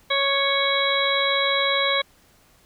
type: harmonic tone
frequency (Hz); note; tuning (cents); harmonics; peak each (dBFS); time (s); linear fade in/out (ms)
554.4; C#5; 0; 1 / 2 / 3 / 4 / 6 / 7; -25 / -26 / -29 / -25 / -27 / -25; 0.1-2.02; 10
effects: pink hiss -57 dBFS RMS until 2.65 s